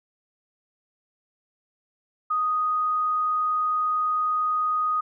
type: tone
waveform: sine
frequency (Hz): 1244.5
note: D#6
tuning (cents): 0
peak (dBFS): -21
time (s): 2.3-5.01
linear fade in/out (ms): 10
effects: none